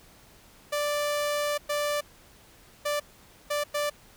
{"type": "tone bursts at uneven times", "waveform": "sawtooth", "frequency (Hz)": 587.3, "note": "D5", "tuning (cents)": 0, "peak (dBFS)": -22, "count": 5, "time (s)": [[0.72, 1.58], [1.69, 2.01], [2.85, 3], [3.5, 3.64], [3.74, 3.9]], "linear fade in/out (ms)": 10, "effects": ["pink hiss -55 dBFS RMS until 4.16 s"]}